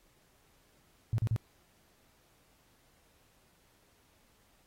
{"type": "tone bursts", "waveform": "sine", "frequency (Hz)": 111.4, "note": "A2", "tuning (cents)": 22, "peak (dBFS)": -26, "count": 3, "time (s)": [1.13, 1.362], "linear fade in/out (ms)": 0, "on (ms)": 52, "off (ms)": 38, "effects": ["pink hiss -68 dBFS RMS until 4.66 s", "AAC 48 kbps"]}